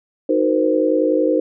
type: chord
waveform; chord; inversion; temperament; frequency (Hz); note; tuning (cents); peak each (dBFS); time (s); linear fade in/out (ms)
sine; C half-diminished seventh; first; equal with one note detuned; 311.1 / 370 / 466.2 / 516.9; Eb4 / Gb4 / Bb4 / C5; 0 / 0 / 0 / -21; -18 / -23 / -20 / -18; 0.29-1.4; 5
effects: none